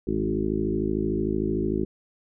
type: harmonic tone with a mistuned harmonic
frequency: 53.3 Hz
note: G#1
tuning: 46 cents sharp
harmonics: 1 / 2 / 3 / 4 / 5 / 6 / 7 / 8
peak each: -33 / -36 / -34 / -30 / -33 / -29 / -28 / -36 dBFS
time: 0.07-1.85 s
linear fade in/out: 5 ms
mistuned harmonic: 4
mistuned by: -19 cents
effects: none